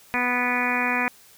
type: harmonic tone with a mistuned harmonic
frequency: 246.9 Hz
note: B3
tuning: in tune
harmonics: 1 / 2 / 3 / 4 / 5 / 6 / 7 / 8 / 9 / 10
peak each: -29 / -34 / -31 / -29 / -33 / -33 / -29 / -29 / -31 / -28 dBFS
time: 0.14-1.08 s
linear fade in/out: 0 ms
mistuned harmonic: 10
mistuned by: -23 cents
effects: white hiss -52 dBFS RMS until 1.37 s